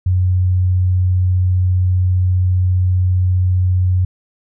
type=tone; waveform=sine; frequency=91.5 Hz; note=F#2; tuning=19 cents flat; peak=-11 dBFS; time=0.06-4.05 s; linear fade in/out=5 ms; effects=none